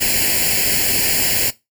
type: noise with comb filter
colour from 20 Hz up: white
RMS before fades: -17 dBFS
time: 0-1.51 s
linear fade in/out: 20 ms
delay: 0.41 ms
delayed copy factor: +0.85
effects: noise-tail reverb RT60 0.2 s tail -18 dB re dry

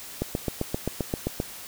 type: click train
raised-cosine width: 2 ms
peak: -12 dBFS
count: 10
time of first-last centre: 0.22-1.401 s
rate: 7.62 Hz
effects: white hiss -41 dBFS RMS until 1.67 s

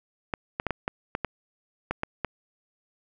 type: clicks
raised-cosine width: 0.5 ms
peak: -12 dBFS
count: 10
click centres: 0.338 / 0.599 / 0.667 / 0.707 / 0.879 / 1.151 / 1.247 / 1.91 / 2.034 / 2.247 s
effects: none

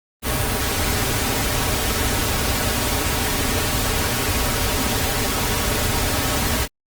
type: noise with comb filter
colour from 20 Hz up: pink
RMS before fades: -21 dBFS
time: 0.22-6.68 s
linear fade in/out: 50 ms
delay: 5.8 ms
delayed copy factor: -0.6
effects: Opus 32 kbps

